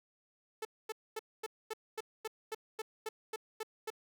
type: tone bursts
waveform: sawtooth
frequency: 438 Hz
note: A4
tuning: 8 cents flat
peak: -33 dBFS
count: 13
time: 0.62-3.903 s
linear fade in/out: 5 ms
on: 31 ms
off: 240 ms
effects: none